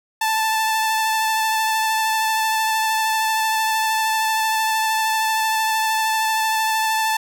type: tone with vibrato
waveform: sawtooth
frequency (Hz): 880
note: A5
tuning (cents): 0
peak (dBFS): -14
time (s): 0.21-7.17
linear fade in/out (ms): 5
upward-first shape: sine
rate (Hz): 13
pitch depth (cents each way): 15
effects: none